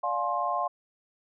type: chord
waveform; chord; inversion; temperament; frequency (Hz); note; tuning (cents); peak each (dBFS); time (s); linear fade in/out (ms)
sine; D half-diminished seventh; none; just; 587.3 / 704.8 / 845.8 / 1057.2; D5 / F5 / Ab5 / C6; 0 / +16 / +31 / +18; -35 / -30 / -34 / -29; 0.03-0.68; 10
effects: none